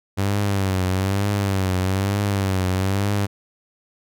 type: tone with vibrato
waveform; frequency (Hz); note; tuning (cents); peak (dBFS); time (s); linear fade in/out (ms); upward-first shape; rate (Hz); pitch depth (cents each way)
sawtooth; 97; G2; -18; -15; 0.17-3.27; 20; triangle; 1.1; 97
effects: none